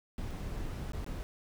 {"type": "noise with dropouts", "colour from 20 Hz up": "brown", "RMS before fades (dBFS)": -38, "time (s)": [0.18, 1.23], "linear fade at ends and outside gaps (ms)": 0, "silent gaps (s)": [[0.31, 0.314], [0.92, 0.933], [1.044, 1.064]], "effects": []}